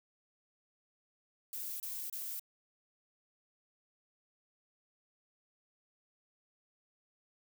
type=noise bursts; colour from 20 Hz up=violet; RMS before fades=-41 dBFS; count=3; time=1.53-2.396 s; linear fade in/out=2 ms; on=270 ms; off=28 ms; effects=none